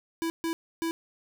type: tone bursts at uneven times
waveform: square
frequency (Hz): 329.8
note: E4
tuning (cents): +1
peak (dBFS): -28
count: 3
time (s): 0.22-0.3 / 0.44-0.53 / 0.82-0.91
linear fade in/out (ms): 0
effects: none